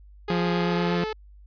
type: tone with pitch glide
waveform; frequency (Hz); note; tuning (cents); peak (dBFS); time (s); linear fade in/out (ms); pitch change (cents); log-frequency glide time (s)
sawtooth; 415.3 to 433.9; G#4 to A4; 0 to -24; -24; 0.28-1.13; 5; +76; 0.56-1
type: tone with vibrato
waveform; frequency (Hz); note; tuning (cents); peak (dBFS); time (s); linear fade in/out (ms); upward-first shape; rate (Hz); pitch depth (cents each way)
sawtooth; 174.61; F3; 0; -19; 0.3-1.04; 0; sine; 8.3; 9
effects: added 50 Hz sine -46 dBFS peak until 1.46 s + resampled to 11025 Hz